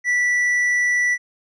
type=tone with tanh clipping; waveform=triangle; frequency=1962 Hz; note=B6; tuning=12 cents flat; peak=-17 dBFS; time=0.04-1.18 s; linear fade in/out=50 ms; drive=9 dB; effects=none